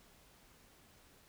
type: silence
effects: pink hiss -64 dBFS RMS until 1.28 s